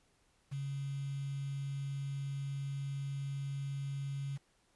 sine tone with quantisation, 138.59 Hz, C#3, in tune, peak -36 dBFS, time 0.51-4.38 s, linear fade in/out 20 ms, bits 9, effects pink hiss -72 dBFS RMS until 4.75 s + resampled to 24000 Hz

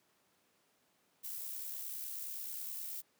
violet noise with amplitude modulation, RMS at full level -41 dBFS, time 1.23-3.02 s, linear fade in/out 20 ms, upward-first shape sine, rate 69.5 Hz, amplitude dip 40%, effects pink hiss -73 dBFS RMS until 3.19 s + high-pass 200 Hz 12 dB/octave

